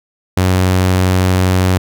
sawtooth tone, 92.5 Hz, F#2, in tune, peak -6 dBFS, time 0.37-1.78 s, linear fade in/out 5 ms, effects none

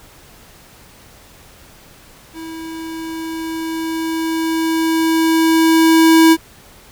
square tone with level ramp, 324.6 Hz, E4, 27 cents flat, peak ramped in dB -29 to -6 dBFS, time 2.33-6.37 s, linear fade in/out 50 ms, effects pink hiss -44 dBFS RMS until 6.91 s

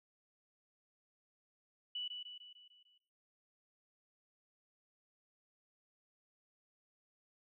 sine tone with echo, 2960 Hz, F#7, in tune, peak -38 dBFS, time 1.95-2.08 s, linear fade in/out 5 ms, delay 150 ms, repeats 6, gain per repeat -5 dB, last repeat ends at 2.98 s, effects noise-tail reverb RT60 0.8 s tail -20 dB re dry

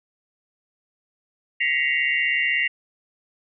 sine tone cluster, 1911 / 2047 / 2212 / 2776 Hz, A#6 / C7 / C#7 / F7, +43 / -38 / -4 / -11 cents, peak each -24 / -24 / -27 / -25 dBFS, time 1.6-2.68 s, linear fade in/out 10 ms, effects none

